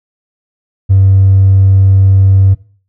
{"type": "tone with hard clipping", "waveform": "sine", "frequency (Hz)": 96.6, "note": "G2", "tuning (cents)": -25, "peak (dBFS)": -4, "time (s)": [0.89, 2.55], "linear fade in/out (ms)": 20, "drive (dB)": 1, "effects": ["noise-tail reverb RT60 0.4 s tail -18 dB re dry"]}